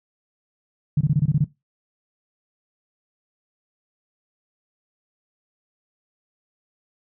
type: tone bursts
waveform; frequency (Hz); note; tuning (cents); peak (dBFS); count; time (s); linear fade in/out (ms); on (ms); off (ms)
sine; 146.83; D3; 0; -14; 8; 0.97-1.443; 5; 39; 23
effects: noise-tail reverb RT60 0.2 s tail -19 dB re dry